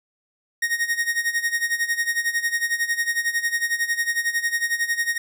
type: tone with tremolo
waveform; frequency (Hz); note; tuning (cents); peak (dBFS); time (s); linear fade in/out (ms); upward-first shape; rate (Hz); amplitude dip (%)
45% pulse; 1864.7; A#6; 0; -18; 0.62-5.18; 5; sine; 11; 80
effects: none